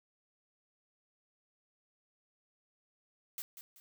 blue noise with echo, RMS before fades -41 dBFS, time 3.38-3.42 s, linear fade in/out 0 ms, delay 190 ms, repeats 2, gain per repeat -9 dB, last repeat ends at 3.8 s, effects none

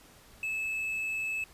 triangle tone, 2606 Hz, E7, 20 cents flat, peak -29 dBFS, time 0.43-1.44 s, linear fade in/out 2 ms, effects pink hiss -56 dBFS RMS until 1.53 s + resampled to 32000 Hz

